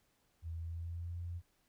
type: tone with pitch glide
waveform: sine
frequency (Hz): 82.41 to 86.51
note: E2 to F2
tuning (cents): 0 to -16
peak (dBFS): -39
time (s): 0.42-1.42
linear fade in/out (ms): 50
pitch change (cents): +84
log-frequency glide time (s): 0.56-1.16
effects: pink hiss -75 dBFS RMS until 1.68 s